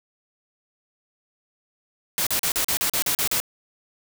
white noise bursts, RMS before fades -23 dBFS, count 10, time 2.18-3.401 s, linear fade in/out 0 ms, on 87 ms, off 39 ms, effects none

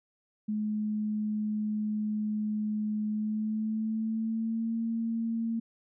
sine tone with pitch glide, 212.6 to 227.9 Hz, G#3 to A#3, +41 to -39 cents, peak -28 dBFS, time 0.48-5.6 s, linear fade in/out 10 ms, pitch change +120 cents, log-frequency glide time 3.09-4.77 s, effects none

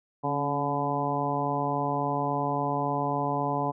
harmonic tone with a mistuned harmonic, 143.6 Hz, D3, 39 cents flat, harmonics 1 / 2 / 3 / 4 / 5 / 6 / 7, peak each -33 / -33 / -35 / -35 / -32 / -32 / -32 dBFS, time 0.23-3.72 s, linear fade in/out 20 ms, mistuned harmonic 2, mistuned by -44 cents, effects none

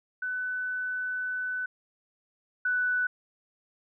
sine tone pair in turn, 1500 / 1489.6 Hz, F#6 / F#6, +23 / +11 cents, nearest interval unison, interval 12 cents, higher first, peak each -29 / -24 dBFS, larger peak second, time 0.22-1.66 / 2.65-3.07 s, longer first, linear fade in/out 5 ms, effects none

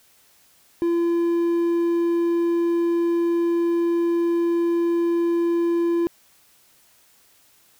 triangle tone, 340.4 Hz, F4, 44 cents flat, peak -16 dBFS, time 0.82-6.07 s, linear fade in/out 0 ms, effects white hiss -57 dBFS RMS until 7.79 s

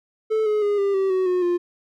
triangle tone with pitch steps, 437.2 / 423.8 / 410.8 / 398.1 / 385.9 / 374.1 / 362.6 / 351.4 Hz, A4 / G#4 / G#4 / G4 / G4 / F#4 / F#4 / F4, -11 / +35 / -19 / +27 / -27 / +19 / -35 / +11 cents, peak -16 dBFS, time 0.3-1.58 s, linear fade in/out 20 ms, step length 160 ms, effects none

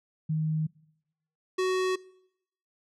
sine / square tone pair in turn, 156.5 / 372.2 Hz, D#3 / F#4, +10 / +10 cents, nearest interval octave + minor third, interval 1500 cents, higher second, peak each -25 dBFS, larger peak neither, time 0.29-0.67 / 1.58-1.96 s, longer neither, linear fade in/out 10 ms, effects noise-tail reverb RT60 0.8 s tail -23 dB re dry + low-pass 7000 Hz 12 dB/octave

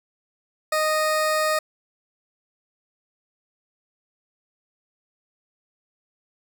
20% pulse tone, 620 Hz, D#5, 6 cents flat, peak -15 dBFS, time 0.72-1.59 s, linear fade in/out 5 ms, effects none

